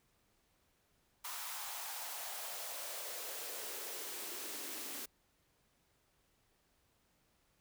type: noise with high-pass filter sweep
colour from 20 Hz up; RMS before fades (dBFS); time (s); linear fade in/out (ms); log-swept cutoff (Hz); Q
white; -44; 1.24-5.06; 10; 1000 to 270; 2.8
effects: pink hiss -75 dBFS RMS until 7.6 s